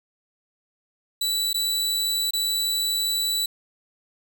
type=tone with dropouts; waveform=sawtooth; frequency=3951 Hz; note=B7; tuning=in tune; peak=-19 dBFS; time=1.21-3.46 s; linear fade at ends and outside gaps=5 ms; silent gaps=1.531-1.543 / 2.308-2.334 s; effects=none